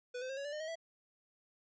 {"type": "tone with pitch steps", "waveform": "square", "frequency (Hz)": [493.9, 514.6, 536.1, 558.6, 581.9, 606.3, 631.7, 658.1], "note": ["B4", "C5", "C5", "C#5", "D5", "D#5", "D#5", "E5"], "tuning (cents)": [0, -29, 42, 13, -16, -45, 26, -3], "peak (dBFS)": -40, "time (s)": [0.14, 0.756], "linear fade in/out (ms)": 10, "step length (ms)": 77, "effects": ["resampled to 16000 Hz"]}